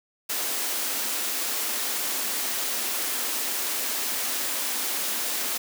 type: high-pass noise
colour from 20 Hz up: white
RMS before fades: -28 dBFS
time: 0.29-5.58 s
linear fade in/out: 10 ms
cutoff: 210 Hz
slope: 96 dB/octave
effects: none